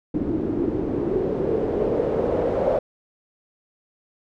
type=noise with low-pass filter sweep; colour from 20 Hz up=white; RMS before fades=-23 dBFS; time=0.14-2.79 s; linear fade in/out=5 ms; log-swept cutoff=300 to 560 Hz; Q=4.3; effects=none